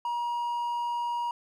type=tone; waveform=triangle; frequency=953 Hz; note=A#5; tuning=38 cents sharp; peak=-26 dBFS; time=0.05-1.31 s; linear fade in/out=2 ms; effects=none